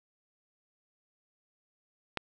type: click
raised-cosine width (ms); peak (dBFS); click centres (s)
0.3; -15; 2.173
effects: none